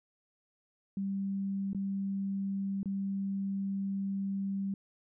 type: tone with dropouts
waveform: sine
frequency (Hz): 196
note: G3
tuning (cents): 0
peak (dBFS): -31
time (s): 0.97-4.74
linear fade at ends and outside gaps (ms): 2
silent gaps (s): 1.732-1.747 / 2.831-2.857
effects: none